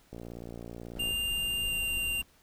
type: click train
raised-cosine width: 2 ms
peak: -29 dBFS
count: 58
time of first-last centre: 0.13-1.108 s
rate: 58.3 Hz
type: noise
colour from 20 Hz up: brown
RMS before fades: -41 dBFS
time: 0.96-2.23 s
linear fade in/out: 2 ms
type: tone with pitch glide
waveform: square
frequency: 2800 to 2784 Hz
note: F7 to F7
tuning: +4 to -6 cents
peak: -30 dBFS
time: 0.99-2.22 s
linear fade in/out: 10 ms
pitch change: -10 cents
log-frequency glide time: 1.67-1.73 s
effects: pink hiss -63 dBFS RMS until 2.42 s